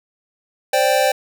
square chord, C suspended second, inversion none, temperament equal, 523.3 / 587.3 / 784 Hz, C5 / D5 / G5, 0 / 0 / 0 cents, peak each -19 dBFS, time 0.73-1.12 s, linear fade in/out 5 ms, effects none

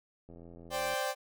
click train, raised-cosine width 2 ms, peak -38 dBFS, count 56, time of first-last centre 0.29-0.938 s, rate 84.9 Hz
sawtooth chord, C suspended second, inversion none, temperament equal, 523.3 / 587.3 / 784 Hz, C5 / D5 / G5, 0 / 0 / 0 cents, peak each -32 dBFS, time 0.7-1.15 s, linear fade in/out 50 ms
effects none

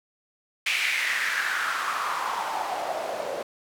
white noise with band-pass filter sweep, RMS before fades -28 dBFS, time 0.66-3.43 s, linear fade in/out 5 ms, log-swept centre 2500 to 530 Hz, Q 4.3, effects none

